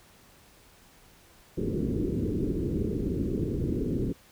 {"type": "low-pass noise", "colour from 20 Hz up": "white", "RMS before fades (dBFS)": -29, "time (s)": [1.57, 4.13], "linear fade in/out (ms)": 10, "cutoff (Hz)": 410, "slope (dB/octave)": 48, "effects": ["pink hiss -57 dBFS RMS until 4.31 s"]}